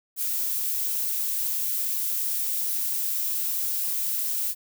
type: noise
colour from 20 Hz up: violet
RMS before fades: -27 dBFS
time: 0.16-4.55 s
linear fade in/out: 50 ms
effects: none